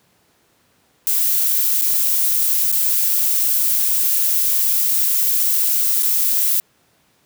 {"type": "noise with dropouts", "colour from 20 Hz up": "violet", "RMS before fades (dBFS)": -17, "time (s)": [1.07, 6.6], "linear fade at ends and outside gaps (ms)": 0, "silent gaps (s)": [[1.813, 1.82], [2.716, 2.725], [6.024, 6.03]], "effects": ["pink hiss -59 dBFS RMS until 7.25 s", "high-pass 100 Hz 12 dB/octave"]}